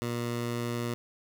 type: tone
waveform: 15% pulse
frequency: 119.2 Hz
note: A#2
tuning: 39 cents sharp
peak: -24 dBFS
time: 0.02-0.94 s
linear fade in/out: 0 ms
effects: none